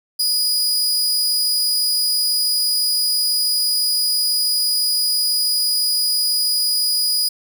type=tone with amplitude modulation; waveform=sawtooth; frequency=4927 Hz; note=D#8; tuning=18 cents flat; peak=-11 dBFS; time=0.19-7.29 s; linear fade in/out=10 ms; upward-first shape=sine; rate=281 Hz; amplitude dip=50%; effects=none